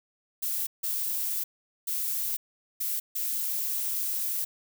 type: noise bursts at uneven times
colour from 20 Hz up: violet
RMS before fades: -30 dBFS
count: 5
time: 0.42-0.67 / 0.83-1.44 / 1.87-2.37 / 2.8-3 / 3.15-4.45 s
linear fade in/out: 10 ms
effects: none